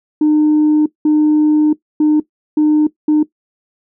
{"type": "tone bursts at uneven times", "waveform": "sine", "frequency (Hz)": 303.8, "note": "D#4", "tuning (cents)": -41, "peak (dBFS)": -6, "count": 5, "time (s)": [[0.21, 0.86], [1.05, 1.73], [2, 2.2], [2.57, 2.87], [3.08, 3.23]], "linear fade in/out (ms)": 5, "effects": ["noise-tail reverb RT60 0.1 s tail -17 dB re dry", "tanh soft clip ceiling -6 dBFS"]}